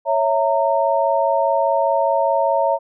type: chord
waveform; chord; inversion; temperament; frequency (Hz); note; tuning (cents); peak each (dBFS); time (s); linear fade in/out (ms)
sine; A# diminished; first; equal with one note detuned; 554.4 / 659.3 / 920.6; C#5 / E5 / A#5; 0 / 0 / -22; -19; 0.05-2.79; 50
effects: none